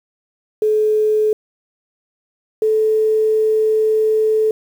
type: tone pair in turn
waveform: sine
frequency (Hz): 429.3 / 435.3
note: A4 / A4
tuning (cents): -43 / -19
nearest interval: unison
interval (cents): 24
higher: second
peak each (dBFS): -12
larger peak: neither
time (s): 0.62-1.33 / 2.62-4.51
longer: second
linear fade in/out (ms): 2
effects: 7-bit

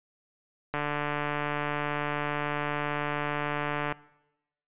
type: click train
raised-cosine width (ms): 0.5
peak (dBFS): -15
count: 469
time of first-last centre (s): 0.74-3.924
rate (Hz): 147
effects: noise-tail reverb RT60 0.9 s tail -21 dB re dry + resampled to 8000 Hz

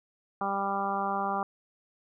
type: harmonic tone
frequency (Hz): 197.5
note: G3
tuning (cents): +13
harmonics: 1 / 2 / 3 / 4 / 5 / 6 / 7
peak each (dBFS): -37 / -39 / -39 / -31 / -36 / -33 / -40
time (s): 0.41-1.43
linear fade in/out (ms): 2
effects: none

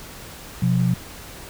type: tone pair together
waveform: sine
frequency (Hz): 126.49 / 177.3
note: B2 / F3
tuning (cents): +42 / +26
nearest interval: tritone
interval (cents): 584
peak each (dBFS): -19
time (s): 0.62-0.94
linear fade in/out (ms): 5
effects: pink hiss -39 dBFS RMS until 1.49 s

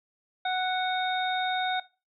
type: harmonic tone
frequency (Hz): 740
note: F#5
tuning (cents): 0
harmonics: 1 / 2 / 3 / 5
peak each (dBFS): -27 / -33 / -38 / -34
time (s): 0.45-1.8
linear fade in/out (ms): 5
effects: noise-tail reverb RT60 0.3 s tail -19 dB re dry

